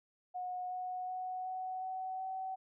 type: tone with pitch steps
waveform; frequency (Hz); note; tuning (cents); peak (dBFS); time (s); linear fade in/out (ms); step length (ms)
sine; 728 / 733.9 / 739.9 / 745.9 / 751.9 / 758; F#5 / F#5 / F#5 / F#5 / F#5 / F#5; -28 / -14 / 0 / +14 / +28 / +42; -37; 0.34-2.56; 20; 370
effects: none